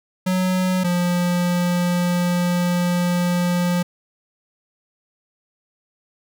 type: tone pair in turn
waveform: square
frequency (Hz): 184.6 / 176.48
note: F#3 / F3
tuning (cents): -4 / +18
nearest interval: minor second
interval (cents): 78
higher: first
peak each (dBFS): -18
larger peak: neither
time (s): 0.26-0.84 / 0.84-3.83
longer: second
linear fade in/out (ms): 10
effects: none